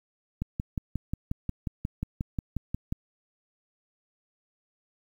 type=click train; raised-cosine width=5 ms; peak=-17 dBFS; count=15; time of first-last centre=0.42-2.924 s; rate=5.59 Hz; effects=9-bit